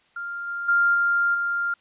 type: tone with level steps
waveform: sine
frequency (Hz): 1396.9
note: F6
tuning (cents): 0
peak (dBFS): -29 / -27 / -16 / -18 / -22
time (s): 0.16-1.74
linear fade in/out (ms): 5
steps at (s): 0.47 / 0.68 / 0.94 / 1.34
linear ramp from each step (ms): 10
effects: white hiss -61 dBFS RMS until 1.8 s + resampled to 8000 Hz